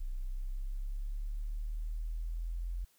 sine exponential sweep, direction up, 30.88 to 44 Hz, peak -34 dBFS, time 0-2.85 s, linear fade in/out 10 ms, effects white hiss -69 dBFS RMS until 2.98 s

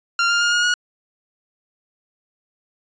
sawtooth tone with pitch steps, 1387 / 1402.3 / 1417.8 / 1433.4 / 1449.2 Hz, F6 / F6 / F6 / F6 / F#6, -12 / +7 / +26 / +45 / -36 cents, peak -12 dBFS, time 0.19-0.74 s, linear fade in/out 2 ms, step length 110 ms, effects resampled to 16000 Hz

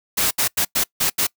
white noise bursts at uneven times, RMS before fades -19 dBFS, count 6, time 0.17-0.31 / 0.38-0.48 / 0.57-0.65 / 0.75-0.84 / 1-1.1 / 1.18-1.27 s, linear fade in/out 10 ms, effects noise-tail reverb RT60 0.1 s tail -24 dB re dry

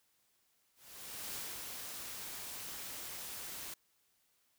white noise with ADSR envelope, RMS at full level -42 dBFS, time 0.75-3.74 s, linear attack 600 ms, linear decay 200 ms, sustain -3 dB, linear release 4 ms, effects white hiss -75 dBFS RMS until 4.58 s

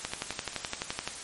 two click trains, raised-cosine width 0.2 ms, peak -13 / -24 dBFS, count 13 / 4, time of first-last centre 0.05-1.076 / 0.12-0.737 s, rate 11.7 / 4.86 Hz, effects white hiss -41 dBFS RMS until 1.23 s + MP3 48 kbps

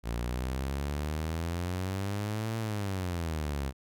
sawtooth exponential two-way sweep, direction up then down, 56.7 to 113.9 to 65.8 Hz, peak -27 dBFS, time 0.03-3.73 s, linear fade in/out 50 ms, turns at 2.57 s, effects none

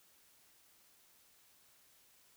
silence, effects white hiss -67 dBFS RMS until 2.36 s

